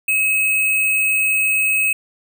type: tone with sample-and-hold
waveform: sine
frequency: 2564 Hz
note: E7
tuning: 49 cents flat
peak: -14 dBFS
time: 0.08-1.93 s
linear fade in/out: 5 ms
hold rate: 11025 Hz
effects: none